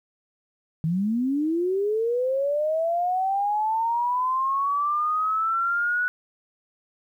sine linear sweep, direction up, 153.9 to 1480 Hz, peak -21 dBFS, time 0.84-6.08 s, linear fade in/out 0 ms, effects 10-bit

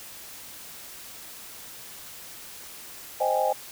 sine chord, Ab major seventh, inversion first, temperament equal, 523.3 / 622.3 / 784 / 830.6 Hz, C5 / Eb5 / G5 / Ab5, 0 / 0 / 0 / 0 cents, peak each -27 dBFS, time 3.2-3.53 s, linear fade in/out 10 ms, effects white hiss -43 dBFS RMS until 3.71 s

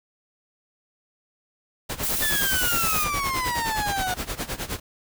pink noise with tremolo, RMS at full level -28 dBFS, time 1.89-4.8 s, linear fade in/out 10 ms, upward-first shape sine, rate 9.6 Hz, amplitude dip 85%
blue noise, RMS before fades -26 dBFS, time 2.02-3.05 s, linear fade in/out 20 ms
30% pulse exponential sweep, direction down, 1780 to 722 Hz, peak -22 dBFS, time 2.22-4.14 s, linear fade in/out 2 ms
effects none

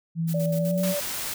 sine tone with pitch glide, 164.81 to 181.81 Hz, E3 to F#3, 0 to -30 cents, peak -23 dBFS, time 0.15-0.95 s, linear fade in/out 50 ms, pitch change +170 cents, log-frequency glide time 0.57-0.83 s
blue noise with tremolo, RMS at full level -38 dBFS, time 0.27-0.87 s, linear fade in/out 20 ms, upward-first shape square, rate 7.9 Hz, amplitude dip 75%
sine tone with vibrato, 578 Hz, D5, 28 cents flat, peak -26 dBFS, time 0.34-1 s, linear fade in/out 5 ms, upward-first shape sine, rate 8.6 Hz, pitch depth 14 cents each way
white noise, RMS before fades -31 dBFS, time 0.83-1.34 s, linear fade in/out 5 ms
effects none

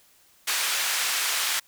pink band-pass noise, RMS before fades -26 dBFS, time 0.47-1.6 s, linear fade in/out 10 ms, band 1500 to 14000 Hz, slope 12 dB/octave, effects white hiss -59 dBFS RMS until 1.67 s

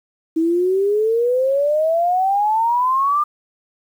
sine exponential sweep, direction up, 318.5 to 1210 Hz, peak -14 dBFS, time 0.36-3.24 s, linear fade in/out 10 ms, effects 8-bit

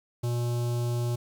square tone with notch filter, 120 Hz, B2, 49 cents flat, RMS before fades -28 dBFS, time 0.23-1.16 s, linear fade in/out 10 ms, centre 1900 Hz, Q 0.59, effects 10-bit

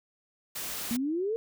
white noise, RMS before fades -36 dBFS, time 0.55-0.97 s, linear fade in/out 10 ms
sine exponential sweep, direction up, 228.3 to 466.2 Hz, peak -27 dBFS, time 0.91-1.36 s, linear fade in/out 0 ms
effects none

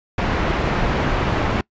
pink low-pass noise, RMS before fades -20 dBFS, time 0.18-1.61 s, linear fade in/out 2 ms, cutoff 2100 Hz, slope 12 dB/octave, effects noise-tail reverb RT60 0.1 s tail -24 dB re dry + resampled to 16000 Hz

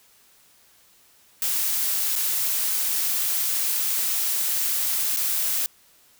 blue noise with dropouts, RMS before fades -24 dBFS, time 1.42-5.66 s, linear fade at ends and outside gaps 1 ms, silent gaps 2.155-2.161 / 5.164-5.17 s, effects white hiss -57 dBFS RMS until 6.19 s

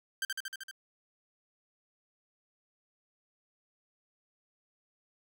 sawtooth tone with echo, 1568 Hz, G6, in tune, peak -27 dBFS, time 0.22-0.25 s, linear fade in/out 2 ms, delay 77 ms, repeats 6, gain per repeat -2 dB, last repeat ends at 0.712 s, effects none

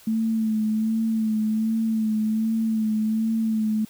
sine tone with vibrato, 220 Hz, A3, in tune, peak -20 dBFS, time 0.07-3.85 s, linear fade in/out 5 ms, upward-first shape sine, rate 1.3 Hz, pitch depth 33 cents each way, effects white hiss -51 dBFS RMS until 3.89 s

